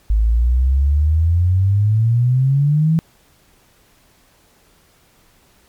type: exponential sweep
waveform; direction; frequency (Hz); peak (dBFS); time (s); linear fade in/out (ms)
sine; up; 52 to 164.81; -11; 0.1-2.99; 0
effects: pink hiss -54 dBFS RMS until 5.68 s + MP3 96 kbps